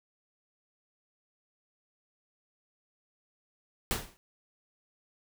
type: noise with exponential decay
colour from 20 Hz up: pink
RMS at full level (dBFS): -27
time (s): 3.91-4.17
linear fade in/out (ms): 0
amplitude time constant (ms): 56
effects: none